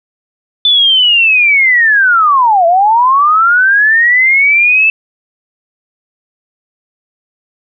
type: linear two-way sweep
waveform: sine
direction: down then up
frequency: 3520 to 659.3 to 2649 Hz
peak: -5 dBFS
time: 0.65-4.9 s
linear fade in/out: 2 ms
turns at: 2.66 s
effects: none